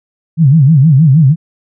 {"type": "tone with vibrato", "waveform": "sine", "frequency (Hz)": 146.83, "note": "D3", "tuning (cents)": 0, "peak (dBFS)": -3, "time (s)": [0.37, 1.36], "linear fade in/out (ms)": 50, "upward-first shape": "sine", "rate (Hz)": 6.4, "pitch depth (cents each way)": 220, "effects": []}